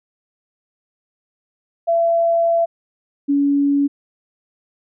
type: tone pair in turn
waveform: sine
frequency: 673 / 283 Hz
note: E5 / C#4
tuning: +36 / +36 cents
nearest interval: octave + minor third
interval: 1500 cents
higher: first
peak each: -13 dBFS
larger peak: neither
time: 1.87-2.66 / 3.28-3.88 s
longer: first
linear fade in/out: 20 ms
effects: none